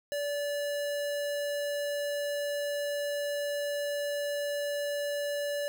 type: tone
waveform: square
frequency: 578 Hz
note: D5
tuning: 28 cents flat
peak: -31 dBFS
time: 0.12-5.68 s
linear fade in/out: 0 ms
effects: none